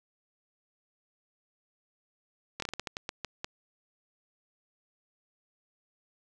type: slowing click train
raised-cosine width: 0.2 ms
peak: -17 dBFS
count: 11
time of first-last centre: 2.6-3.445 s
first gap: 23 ms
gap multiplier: 1.27
effects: 9-bit